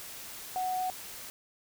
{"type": "tone in noise", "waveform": "sine", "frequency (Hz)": 740, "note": "F#5", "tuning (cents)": 0, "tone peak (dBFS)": -29, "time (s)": [0.56, 0.9], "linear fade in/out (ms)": 0, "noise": "white", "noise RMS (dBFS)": -44, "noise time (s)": [0, 1.3], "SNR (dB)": 12, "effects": []}